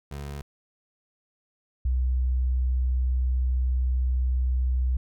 25% pulse / sine tone pair in turn, 71.1 / 63.2 Hz, C#2 / B1, +45 / +41 cents, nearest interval major second, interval 204 cents, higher first, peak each -30 / -21 dBFS, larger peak second, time 0.11-0.42 / 1.85-4.97 s, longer second, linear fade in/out 5 ms, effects none

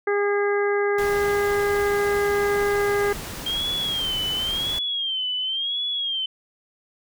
harmonic tone, 407.1 Hz, G#4, 35 cents flat, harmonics 1 / 2 / 3 / 4 / 5, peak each -20 / -30 / -31 / -29 / -32 dBFS, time 0.07-3.13 s, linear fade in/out 5 ms
pink noise, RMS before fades -34 dBFS, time 0.98-4.79 s, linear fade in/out 5 ms
sine tone with vibrato, 3190 Hz, G7, 30 cents sharp, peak -23 dBFS, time 3.46-6.26 s, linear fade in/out 5 ms, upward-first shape sine, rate 0.94 Hz, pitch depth 110 cents each way
effects none

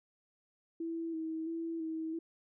sine tone with vibrato, 325.5 Hz, E4, 22 cents flat, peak -35 dBFS, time 0.8-2.19 s, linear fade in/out 5 ms, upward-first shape square, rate 1.5 Hz, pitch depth 26 cents each way, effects none

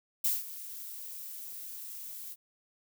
violet noise with ADSR envelope, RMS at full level -27 dBFS, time 0.24-2.36 s, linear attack 9 ms, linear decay 180 ms, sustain -16 dB, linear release 42 ms, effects none

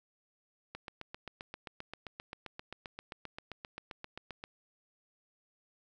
click train, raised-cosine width 0.3 ms, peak -26 dBFS, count 29, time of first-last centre 0.75-4.439 s, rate 7.59 Hz, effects none

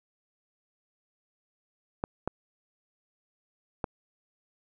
clicks, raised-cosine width 1 ms, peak -15 dBFS, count 3, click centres 2.039 / 2.276 / 3.842 s, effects none

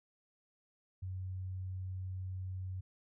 sine tone, 93.2 Hz, F#2, 13 cents sharp, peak -38 dBFS, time 1.02-2.81 s, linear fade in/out 10 ms, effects none

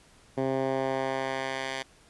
10% pulse tone with band-pass filter sweep, 133.2 Hz, C3, 31 cents sharp, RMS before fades -30 dBFS, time 0.37-1.83 s, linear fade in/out 10 ms, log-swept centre 350 to 2800 Hz, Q 0.71, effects pink hiss -58 dBFS RMS until 2.09 s + resampled to 24000 Hz

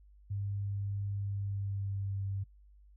sine tone with pitch glide, 100.2 to 98.08 Hz, G2 to G2, +38 to +1 cents, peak -33 dBFS, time 0.3-2.44 s, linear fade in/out 10 ms, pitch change -37 cents, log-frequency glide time 1.18-2.26 s, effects noise-tail reverb RT60 0.1 s tail -22 dB re dry + added 50 Hz sine -56 dBFS peak until 2.96 s

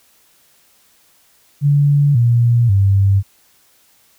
sine tone with pitch steps, 143.8 / 118.84 / 98.22 Hz, D3 / A#2 / G2, -36 / +34 / +4 cents, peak -9 dBFS, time 1.61-3.23 s, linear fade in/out 50 ms, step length 540 ms, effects white hiss -54 dBFS RMS until 4.18 s

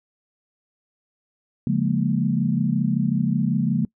sine chord, Bb minor seventh, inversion first, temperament equal with one note detuned, 140.77 / 174.61 / 207.7 / 233.1 Hz, Db3 / F3 / Ab3 / Bb3, +27 / 0 / 0 / 0 cents, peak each -24 dBFS, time 1.67-3.85 s, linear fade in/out 2 ms, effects noise-tail reverb RT60 0.1 s tail -24 dB re dry

